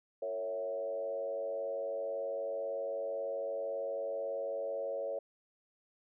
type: tone with frequency modulation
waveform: sine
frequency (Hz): 554.4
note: C#5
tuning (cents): 0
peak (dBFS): -34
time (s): 0.22-5.19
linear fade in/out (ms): 5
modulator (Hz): 98.1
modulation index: 0.93
effects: none